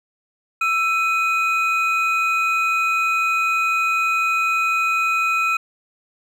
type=tone pair together; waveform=triangle; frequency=1330 / 2498 Hz; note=E6 / D#7; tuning=+15 / +6 cents; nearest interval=major seventh; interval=1091 cents; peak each=-18 dBFS; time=0.61-5.57 s; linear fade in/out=5 ms; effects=none